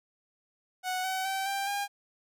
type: tone with pitch steps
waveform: sawtooth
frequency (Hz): 739 / 755.4 / 772.2 / 789.3 / 806.8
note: F#5 / F#5 / G5 / G5 / G5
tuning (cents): -2 / +36 / -26 / +12 / +50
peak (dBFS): -26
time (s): 0.83-1.88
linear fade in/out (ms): 50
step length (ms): 210
effects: none